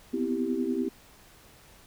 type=chord; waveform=sine; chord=C major seventh; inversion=third; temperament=equal with one note detuned; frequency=246.9 / 257.3 / 329.6 / 392 Hz; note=B3 / C4 / E4 / G4; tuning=0 / -29 / 0 / 0 cents; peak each=-33 / -30 / -32 / -32 dBFS; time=0.13-0.89 s; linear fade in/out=10 ms; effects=pink hiss -55 dBFS RMS until 1.86 s